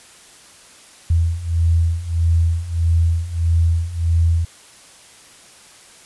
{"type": "beating tone pair", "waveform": "sine", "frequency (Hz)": [82.41, 84.01], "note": ["E2", "E2"], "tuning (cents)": [0, 33], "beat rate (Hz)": 1.6, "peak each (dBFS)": [-19, -16], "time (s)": [1.1, 4.45], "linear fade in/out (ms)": 5, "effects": ["white hiss -45 dBFS RMS until 6.05 s", "resampled to 24000 Hz"]}